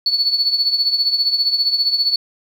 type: tone with tremolo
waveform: sine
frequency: 4435 Hz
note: C#8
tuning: in tune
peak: -10 dBFS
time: 0.06-2.16 s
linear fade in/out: 2 ms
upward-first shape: triangle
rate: 15 Hz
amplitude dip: 80%
effects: tanh soft clip ceiling -7 dBFS + 8-bit

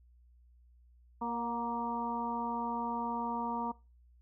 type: harmonic tone with a mistuned harmonic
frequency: 234.6 Hz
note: A#3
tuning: 11 cents sharp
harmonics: 1 / 2 / 3 / 4 / 5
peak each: -38 / -44 / -44 / -35 / -43 dBFS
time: 1.21-3.72 s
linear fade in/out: 10 ms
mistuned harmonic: 3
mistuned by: +33 cents
effects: noise-tail reverb RT60 0.3 s tail -22 dB re dry + added 60 Hz sine -59 dBFS peak until 4.21 s

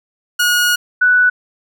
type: tone pair in turn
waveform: sawtooth / sine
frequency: 1446 / 1483.2 Hz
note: F#6 / F#6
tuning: -40 / +4 cents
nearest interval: unison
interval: 44 cents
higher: second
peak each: -8 dBFS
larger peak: neither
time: 0.39-0.76 / 1.01-1.3 s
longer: first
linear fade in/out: 10 ms
effects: none

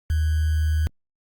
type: tone with sample-and-hold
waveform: sine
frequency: 77.78 Hz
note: D#2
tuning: in tune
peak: -18 dBFS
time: 0.1-0.87 s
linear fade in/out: 0 ms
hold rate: 1575 Hz
effects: Opus 48 kbps

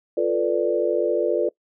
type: chord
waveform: sine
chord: B half-diminished seventh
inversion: second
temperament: equal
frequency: 349.2 / 440 / 493.9 / 587.3 Hz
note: F4 / A4 / B4 / D5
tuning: 0 / 0 / 0 / 0 cents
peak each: -24 dBFS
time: 0.17-1.49 s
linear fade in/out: 5 ms
effects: noise-tail reverb RT60 0.1 s tail -23 dB re dry

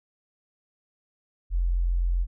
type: tone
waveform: sine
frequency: 43.65 Hz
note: F1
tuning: in tune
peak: -21 dBFS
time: 1.5-2.27 s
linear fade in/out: 50 ms
effects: none

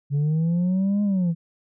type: linear two-way sweep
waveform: sine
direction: up then down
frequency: 139.3 to 207.7 to 161.8 Hz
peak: -16 dBFS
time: 0.1-1.35 s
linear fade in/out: 50 ms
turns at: 1.03 s
effects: tanh soft clip ceiling -18 dBFS

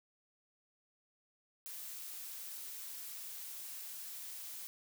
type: noise with amplitude modulation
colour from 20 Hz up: blue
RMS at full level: -45 dBFS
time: 1.66-4.67 s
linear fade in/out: 0 ms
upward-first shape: sine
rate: 258 Hz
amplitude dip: 30%
effects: none

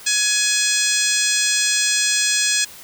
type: harmonic tone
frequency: 840 Hz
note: G#5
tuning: 19 cents sharp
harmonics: 2 / 3 / 4 / 5 / 6 / 7 / 8 / 9 / 10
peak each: -25 / -25 / -25 / -25 / -25 / -25 / -25 / -25 / -25 dBFS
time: 0.06-2.65 s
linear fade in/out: 10 ms
effects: white hiss -40 dBFS RMS until 2.83 s

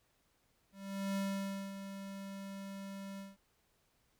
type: tone with ADSR envelope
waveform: square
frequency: 196 Hz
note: G3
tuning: in tune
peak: -34 dBFS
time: 0.72-3.37 s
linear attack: 440 ms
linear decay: 560 ms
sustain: -10 dB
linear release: 180 ms
effects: pink hiss -75 dBFS RMS until 4.19 s

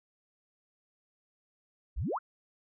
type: exponential sweep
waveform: sine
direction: up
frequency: 41.55 to 1527 Hz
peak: -30 dBFS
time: 1.96-2.19 s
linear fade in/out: 20 ms
effects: none

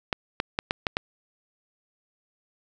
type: clicks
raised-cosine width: 0.3 ms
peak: -8 dBFS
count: 6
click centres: 0.128 / 0.401 / 0.589 / 0.709 / 0.868 / 0.969 s
effects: none

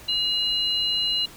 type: tone pair together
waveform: sine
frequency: 2864 / 4050 Hz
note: F7 / B7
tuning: +43 / +43 cents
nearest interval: tritone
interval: 600 cents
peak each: -24 dBFS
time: 0.08-1.26 s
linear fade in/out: 10 ms
effects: pink hiss -45 dBFS RMS until 1.36 s

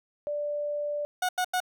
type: tone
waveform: sine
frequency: 587.3 Hz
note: D5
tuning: in tune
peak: -28 dBFS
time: 0.27-1.05 s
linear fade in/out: 0 ms
type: tone bursts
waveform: 30% pulse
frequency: 731 Hz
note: F#5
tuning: 21 cents flat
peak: -22 dBFS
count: 3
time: 1.22-1.603 s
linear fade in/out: 5 ms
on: 69 ms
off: 88 ms
effects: none

